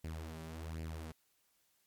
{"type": "tone with flanger", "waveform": "sawtooth", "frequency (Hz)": 80.2, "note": "E2", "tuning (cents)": -47, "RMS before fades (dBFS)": -44, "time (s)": [0.04, 1.12], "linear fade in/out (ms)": 5, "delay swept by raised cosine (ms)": [0.4, 5.2], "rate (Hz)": 1.3, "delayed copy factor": 0.65, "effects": ["white hiss -75 dBFS RMS until 1.86 s", "MP3 96 kbps"]}